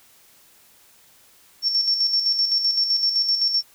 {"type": "tone with tremolo", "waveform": "sine", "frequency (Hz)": 5450, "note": "F8", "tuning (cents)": -43, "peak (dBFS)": -16, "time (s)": [1.62, 3.63], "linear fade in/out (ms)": 50, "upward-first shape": "square", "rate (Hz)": 7.8, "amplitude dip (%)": 50, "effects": ["white hiss -54 dBFS RMS until 3.74 s"]}